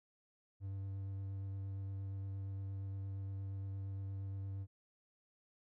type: tone with vibrato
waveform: triangle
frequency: 97.5 Hz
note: G2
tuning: 9 cents flat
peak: -38 dBFS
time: 0.6-4.67 s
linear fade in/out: 50 ms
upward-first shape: sine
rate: 8.6 Hz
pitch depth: 11 cents each way
effects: none